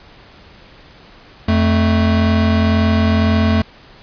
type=tone pair together; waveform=square; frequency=87.31 / 220 Hz; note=F2 / A3; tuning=0 / 0 cents; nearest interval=octave + major third; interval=1600 cents; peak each=-15 dBFS; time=1.48-3.62 s; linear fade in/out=5 ms; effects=pink hiss -43 dBFS RMS until 4.02 s + resampled to 11025 Hz